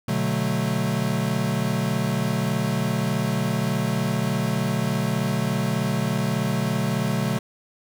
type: chord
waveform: square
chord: B minor seventh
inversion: none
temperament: equal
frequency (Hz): 123.47 / 146.83 / 185 / 220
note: B2 / D3 / F#3 / A3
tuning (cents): 0 / 0 / 0 / 0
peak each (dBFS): -28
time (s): 0.08-7.39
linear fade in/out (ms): 5
effects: none